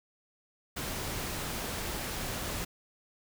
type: noise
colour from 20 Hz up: pink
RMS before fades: -36 dBFS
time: 0.76-2.65 s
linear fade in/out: 10 ms
effects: none